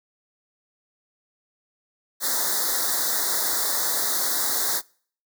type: band-stop noise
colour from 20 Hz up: white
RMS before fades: -24 dBFS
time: 2.2-4.82 s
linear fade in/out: 50 ms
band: 2000 to 3600 Hz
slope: 96 dB/octave
effects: noise-tail reverb RT60 0.5 s tail -25 dB re dry + high-pass 300 Hz 12 dB/octave